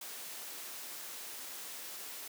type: high-pass noise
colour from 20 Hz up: white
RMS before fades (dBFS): -45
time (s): 0.01-2.28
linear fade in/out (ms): 5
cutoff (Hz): 260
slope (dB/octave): 12
effects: none